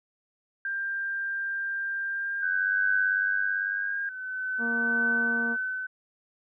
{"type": "tone with pitch glide", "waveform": "sine", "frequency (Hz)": [1589, 1614], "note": ["G6", "G#6"], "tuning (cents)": [23, -50], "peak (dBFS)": -28, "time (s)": [0.65, 4.09], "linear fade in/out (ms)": 2, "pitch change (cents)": 27, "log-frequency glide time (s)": [2.09, 2.67]}
{"type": "tone with tremolo", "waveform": "sine", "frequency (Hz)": 1516, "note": "F#6", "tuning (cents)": 42, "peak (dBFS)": -22, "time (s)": [2.42, 5.87], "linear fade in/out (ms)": 10, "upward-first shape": "triangle", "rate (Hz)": 0.47, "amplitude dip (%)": 90}
{"type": "harmonic tone", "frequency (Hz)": 233.1, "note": "A#3", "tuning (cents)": 0, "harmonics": [1, 2, 3, 4, 5], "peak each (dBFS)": [-32, -38, -42, -44, -46], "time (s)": [4.58, 5.57], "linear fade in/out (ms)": 50}
{"effects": []}